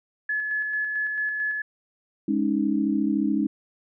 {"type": "tone with tremolo", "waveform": "sine", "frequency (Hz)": 1710, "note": "A6", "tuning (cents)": -50, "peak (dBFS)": -23, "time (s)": [0.29, 1.62], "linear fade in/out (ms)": 5, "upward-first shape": "square", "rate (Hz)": 4.5, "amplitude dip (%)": 30}
{"type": "chord", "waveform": "sine", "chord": "Ab suspended fourth", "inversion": "none", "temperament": "equal", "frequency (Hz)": [207.7, 277.2, 311.1], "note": ["Ab3", "Db4", "Eb4"], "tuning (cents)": [0, 0, 0], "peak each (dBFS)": -25, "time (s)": [2.28, 3.47], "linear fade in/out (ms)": 5}
{"effects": []}